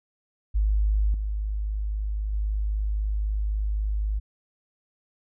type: tone with level steps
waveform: sine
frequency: 51.9 Hz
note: G#1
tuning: in tune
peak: -19 / -25 / -23 dBFS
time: 0.54-4.2 s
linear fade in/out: 20 ms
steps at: 1.14 / 2.33 s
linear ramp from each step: 2 ms
effects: none